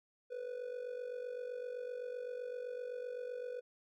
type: tone with amplitude modulation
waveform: triangle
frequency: 493.9 Hz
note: B4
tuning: in tune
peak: -35 dBFS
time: 0.3-3.61 s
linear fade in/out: 20 ms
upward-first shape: sine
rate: 47.8 Hz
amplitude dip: 70%
effects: none